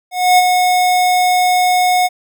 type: tone with ADSR envelope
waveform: square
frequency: 728 Hz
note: F#5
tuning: 28 cents flat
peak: -6 dBFS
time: 0.11-2.09 s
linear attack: 270 ms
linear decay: 32 ms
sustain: -5 dB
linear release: 35 ms
effects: none

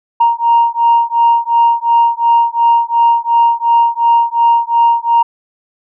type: beating tone pair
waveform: sine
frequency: 932.3 / 935.1 Hz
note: A#5 / A#5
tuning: 0 / +5 cents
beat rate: 2.8 Hz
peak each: -10 dBFS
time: 0.2-5.23 s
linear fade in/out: 10 ms
effects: tanh soft clip ceiling -2 dBFS

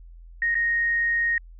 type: tone with dropouts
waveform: sine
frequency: 1864.7 Hz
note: A#6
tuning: in tune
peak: -20 dBFS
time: 0.42-1.38 s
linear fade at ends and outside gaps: 2 ms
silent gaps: 0.545-0.552 s
effects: added 42 Hz sine -42 dBFS peak until 1.59 s

